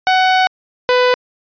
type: tone pair in turn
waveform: sawtooth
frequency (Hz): 747 / 498.6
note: F#5 / B4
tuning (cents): +16 / +16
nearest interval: perfect fifth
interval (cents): 700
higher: first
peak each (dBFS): -6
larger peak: neither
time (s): 0.07-0.47 / 0.89-1.14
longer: first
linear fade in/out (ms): 0
effects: resampled to 11025 Hz